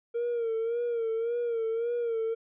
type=tone with vibrato; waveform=triangle; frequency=463.3 Hz; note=A#4; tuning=11 cents flat; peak=-24 dBFS; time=0.14-2.35 s; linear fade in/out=20 ms; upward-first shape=sine; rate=1.8 Hz; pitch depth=62 cents each way; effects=tanh soft clip ceiling -23 dBFS + resampled to 8000 Hz